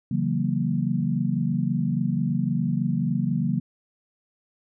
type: chord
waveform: sine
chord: F# dominant seventh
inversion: second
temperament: equal with one note detuned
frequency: 138.59 / 164.81 / 188.45 / 233.1 Hz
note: C#3 / E3 / F#3 / A#3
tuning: 0 / 0 / +32 / 0 cents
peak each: -27 dBFS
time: 0.11-3.6 s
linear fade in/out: 5 ms
effects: none